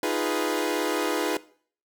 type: chord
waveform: sawtooth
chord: F half-diminished seventh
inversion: third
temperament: equal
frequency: 311.1 / 349.2 / 415.3 / 493.9 Hz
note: Eb4 / F4 / Ab4 / Cb5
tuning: 0 / 0 / 0 / 0 cents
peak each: -26 dBFS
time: 0.03-1.37 s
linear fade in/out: 2 ms
effects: noise-tail reverb RT60 0.5 s tail -19 dB re dry